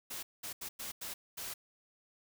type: noise bursts at uneven times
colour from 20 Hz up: white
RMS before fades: -42 dBFS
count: 6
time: 0.1-0.23 / 0.43-0.53 / 0.61-0.69 / 0.79-0.92 / 1.01-1.14 / 1.37-1.54 s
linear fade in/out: 10 ms
effects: none